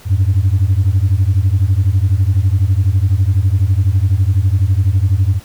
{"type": "beating tone pair", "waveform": "sine", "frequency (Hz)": [90, 102], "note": ["F#2", "G#2"], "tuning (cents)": [-47, -31], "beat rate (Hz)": 12, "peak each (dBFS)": -11, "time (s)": [0.05, 5.4], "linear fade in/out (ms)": 50, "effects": ["tanh soft clip ceiling -6 dBFS", "pink hiss -42 dBFS RMS until 5.44 s"]}